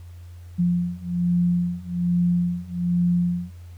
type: beating tone pair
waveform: sine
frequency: 174.61 / 175.81 Hz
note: F3 / F3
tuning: 0 / +12 cents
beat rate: 1.2 Hz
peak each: -23 / -22 dBFS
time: 0.58-3.51 s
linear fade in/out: 20 ms
effects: added 87 Hz sine -38 dBFS peak until 3.77 s + pink hiss -58 dBFS RMS until 3.77 s